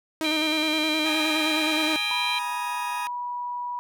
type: tone with vibrato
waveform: sawtooth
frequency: 311.1 Hz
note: D#4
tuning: in tune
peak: -21 dBFS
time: 0.21-1.96 s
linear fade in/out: 0 ms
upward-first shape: square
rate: 9.6 Hz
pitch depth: 31 cents each way
type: harmonic tone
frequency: 793 Hz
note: G5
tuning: 20 cents sharp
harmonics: 3 / 4 / 5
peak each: -28 / -31 / -29 dBFS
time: 0.24-2.39 s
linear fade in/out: 5 ms
type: chord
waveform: 20% pulse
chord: Ab suspended second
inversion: none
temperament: just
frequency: 830.6 / 934.4 / 1245.9 Hz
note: Ab5 / Bb5 / Eb6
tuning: 0 / +4 / +2 cents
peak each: -30 / -34 / -30 dBFS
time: 1.06-3.07 s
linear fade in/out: 0 ms
type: tone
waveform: sine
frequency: 974 Hz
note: B5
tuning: 24 cents flat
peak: -28 dBFS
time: 2.11-3.79 s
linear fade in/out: 0 ms
effects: none